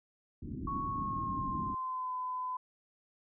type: low-pass noise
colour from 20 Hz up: white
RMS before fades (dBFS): -40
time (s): 0.42-1.75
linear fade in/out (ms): 10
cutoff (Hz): 310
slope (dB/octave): 48
type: tone with pitch glide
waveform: sine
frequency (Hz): 1108.7 to 1010.8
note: C#6 to B5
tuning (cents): 0 to +40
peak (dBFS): -34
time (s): 0.67-2.57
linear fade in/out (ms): 5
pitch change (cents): -160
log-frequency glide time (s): 0.85-2.13
effects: none